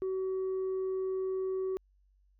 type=tone with tanh clipping; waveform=sine; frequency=378.1 Hz; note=F#4; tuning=38 cents sharp; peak=-31 dBFS; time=0.02-1.77 s; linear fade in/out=0 ms; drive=1 dB; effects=added 48 Hz sine -64 dBFS peak until 2.39 s